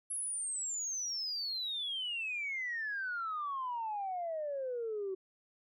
sine exponential sweep, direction down, 11000 to 372.8 Hz, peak -34 dBFS, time 0.1-5.15 s, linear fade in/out 10 ms, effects tanh soft clip ceiling -30 dBFS

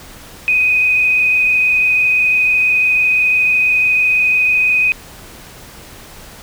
sine tone with frequency modulation, 2500 Hz, D#7, 8 cents sharp, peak -10 dBFS, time 0.48-4.92 s, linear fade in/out 0 ms, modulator 26 Hz, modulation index 1.2, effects pink hiss -37 dBFS RMS until 6.42 s

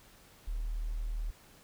sine tone, 38.89 Hz, D#1, in tune, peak -32 dBFS, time 0.47-1.31 s, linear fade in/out 10 ms, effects pink hiss -59 dBFS RMS until 1.63 s

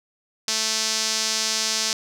sawtooth tone with band-pass filter, 220 Hz, A3, in tune, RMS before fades -24 dBFS, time 0.48-1.93 s, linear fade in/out 2 ms, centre 5500 Hz, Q 2.4, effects none

